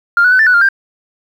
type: tone with pitch steps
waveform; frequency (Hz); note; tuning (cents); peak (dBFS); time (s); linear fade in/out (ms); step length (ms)
sine; 1399 / 1475 / 1510 / 1768 / 1482 / 1400 / 1585; F6 / F#6 / F#6 / A6 / F#6 / F6 / G6; +3 / -6 / +35 / +8 / +2 / +4 / +19; -5; 0.17-0.688; 2; 74
effects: tanh soft clip ceiling -2 dBFS + 7-bit